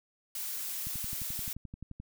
blue noise, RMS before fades -37 dBFS, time 0.35-1.53 s, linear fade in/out 2 ms
click train, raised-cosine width 5 ms, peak -30 dBFS, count 14, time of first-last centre 0.87-2 s, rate 11.5 Hz
effects none

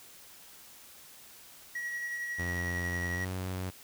triangle tone with tremolo, 1914 Hz, A#6, 45 cents sharp, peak -31 dBFS, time 1.75-3.25 s, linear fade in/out 5 ms, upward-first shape sine, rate 11 Hz, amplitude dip 30%
sawtooth tone with pitch glide, 87.9 to 92.75 Hz, F2 to F#2, +12 to +5 cents, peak -30 dBFS, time 2.38-3.71 s, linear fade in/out 20 ms, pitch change +93 cents, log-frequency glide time 3.15-3.21 s
effects white hiss -53 dBFS RMS until 3.83 s

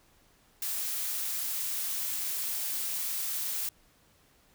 blue noise, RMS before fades -33 dBFS, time 0.62-3.69 s, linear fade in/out 2 ms, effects pink hiss -64 dBFS RMS until 4.54 s

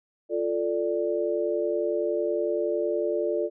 sine chord, D minor, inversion first, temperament equal, 349.2 / 440 / 587.3 Hz, F4 / A4 / D5, 0 / 0 / 0 cents, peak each -28 dBFS, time 0.29-3.5 s, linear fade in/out 50 ms, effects none

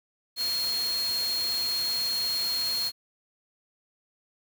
sine tone in noise, 4260 Hz, C8, 30 cents sharp, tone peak -26 dBFS, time 0.36-2.92 s, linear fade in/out 50 ms, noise white, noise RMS -36 dBFS, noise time 0.36-2.92 s, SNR +7 dB, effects none

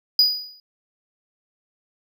triangle tone with exponential decay, 4928 Hz, D#8, 17 cents flat, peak -9 dBFS, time 0.19-0.6 s, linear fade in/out 2 ms, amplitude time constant 89 ms, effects none

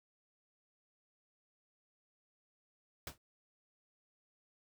pink noise with exponential decay, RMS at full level -38 dBFS, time 3.07-3.18 s, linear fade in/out 2 ms, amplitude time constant 22 ms, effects none

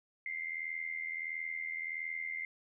sine tone with amplitude modulation, 2093 Hz, C7, in tune, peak -33 dBFS, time 0.26-2.45 s, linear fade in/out 2 ms, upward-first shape sine, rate 81.5 Hz, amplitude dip 75%, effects none

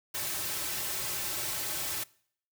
white noise with comb filter, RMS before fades -34 dBFS, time 0.14-2.04 s, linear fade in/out 10 ms, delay 4.2 ms, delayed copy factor -0.75, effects noise-tail reverb RT60 0.6 s tail -23 dB re dry

